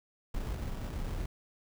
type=noise with sample-and-hold; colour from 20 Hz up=brown; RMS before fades=-36 dBFS; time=0.34-1.26 s; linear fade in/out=5 ms; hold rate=2100 Hz; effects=none